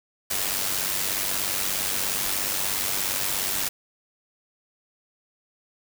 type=noise with amplitude modulation; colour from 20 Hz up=white; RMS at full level=-24 dBFS; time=0.3-3.69 s; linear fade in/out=10 ms; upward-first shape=sine; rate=96.9 Hz; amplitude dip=55%; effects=none